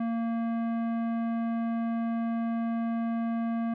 triangle tone with tanh clipping, 230 Hz, A#3, 23 cents flat, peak -29 dBFS, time 0-3.74 s, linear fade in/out 5 ms, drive 18 dB, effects none

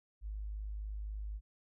sine tone, 51.91 Hz, G#1, in tune, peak -38 dBFS, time 0.21-1.41 s, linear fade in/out 50 ms, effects none

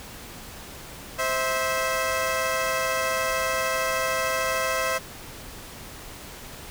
15% pulse tone pair together, 523.3 / 650.8 Hz, C5 / E5, 0 / -22 cents, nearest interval major third, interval 378 cents, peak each -20 dBFS, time 1.18-4.99 s, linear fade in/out 20 ms, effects pink hiss -41 dBFS RMS until 6.7 s

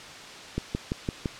click train, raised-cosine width 3 ms, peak -14 dBFS, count 5, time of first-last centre 0.58-1.258 s, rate 5.9 Hz, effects white hiss -42 dBFS RMS until 1.39 s + low-pass 5000 Hz 12 dB/octave

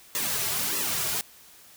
white noise with flanger, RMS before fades -28 dBFS, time 0.15-1.21 s, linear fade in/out 0 ms, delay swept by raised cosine 1.3 to 4 ms, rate 1.6 Hz, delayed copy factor -0.9, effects white hiss -52 dBFS RMS until 1.76 s

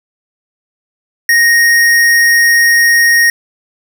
sine tone with hard clipping, 1864.7 Hz, A#6, in tune, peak -7 dBFS, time 1.29-3.3 s, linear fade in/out 2 ms, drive 17 dB, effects none

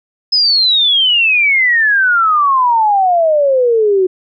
sine exponential sweep, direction down, 5130 to 363.9 Hz, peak -8 dBFS, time 0.32-4.07 s, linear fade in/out 10 ms, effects none

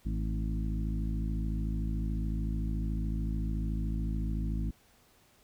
harmonic tone with a mistuned harmonic, 53.7 Hz, A1, 41 cents flat, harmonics 1 / 2 / 3 / 4 / 5 / 6, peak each -31 / -39 / -38 / -40 / -44 / -46 dBFS, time 0.05-4.71 s, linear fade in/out 10 ms, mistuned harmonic 4, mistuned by +39 cents, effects pink hiss -64 dBFS RMS until 5.43 s

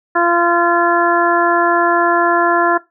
harmonic tone, 344 Hz, F4, 26 cents flat, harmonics 1 / 2 / 3 / 4 / 5, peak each -17 / -17 / -17 / -17 / -17 dBFS, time 0.15-2.78 s, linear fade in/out 10 ms, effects noise-tail reverb RT60 0.2 s tail -18 dB re dry

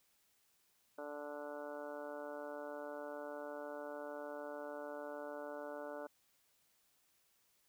harmonic tone, 146.6 Hz, D3, 3 cents flat, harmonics 2 / 3 / 4 / 5 / 6 / 7 / 8 / 9 / 10, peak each -52 / -51 / -46 / -57 / -54 / -59 / -59 / -59 / -55 dBFS, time 0.98-6.07 s, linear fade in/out 5 ms, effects white hiss -75 dBFS RMS until 7.68 s

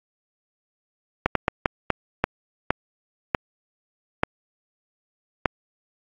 slowing click train, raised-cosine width 0.5 ms, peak -3 dBFS, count 10, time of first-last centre 1.26-5.458 s, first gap 93 ms, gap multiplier 1.38, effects AAC 48 kbps

